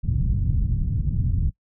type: low-pass noise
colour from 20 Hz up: white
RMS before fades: -22 dBFS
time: 0.03-1.51 s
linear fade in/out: 20 ms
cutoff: 130 Hz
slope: 24 dB/octave
effects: noise-tail reverb RT60 0.1 s tail -23 dB re dry